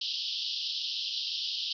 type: band-pass noise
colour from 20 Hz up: pink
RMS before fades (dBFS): -34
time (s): 0.01-1.73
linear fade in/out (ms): 5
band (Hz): 2900 to 5300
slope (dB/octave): 96
effects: none